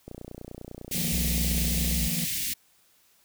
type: click train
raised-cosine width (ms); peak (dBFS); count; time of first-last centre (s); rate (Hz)
2; -26; 56; 0.08-1.913; 30
type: band-stop noise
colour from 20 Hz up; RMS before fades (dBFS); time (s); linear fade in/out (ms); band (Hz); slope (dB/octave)
white; -30; 0.91-2.54; 10; 310 to 1900; 48
type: chord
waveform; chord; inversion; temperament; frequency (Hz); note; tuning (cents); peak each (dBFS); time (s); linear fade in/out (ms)
triangle; Eb suspended second; none; just; 155.56 / 175.01 / 233.3; Eb3 / F3 / Bb3; 0 / +4 / +2; -33 / -30 / -34; 0.95-2.25; 5
type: tone with pitch glide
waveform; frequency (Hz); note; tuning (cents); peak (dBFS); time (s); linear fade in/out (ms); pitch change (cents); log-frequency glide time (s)
sine; 61.74 to 60.96; B1 to B1; 0 to -22; -27; 1.12-2.08; 10; -22; 1.82-1.93
effects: white hiss -63 dBFS RMS until 3.24 s